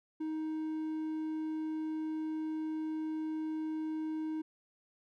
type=tone; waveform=triangle; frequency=313.5 Hz; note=D#4; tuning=13 cents sharp; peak=-32 dBFS; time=0.2-4.42 s; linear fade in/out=10 ms; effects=none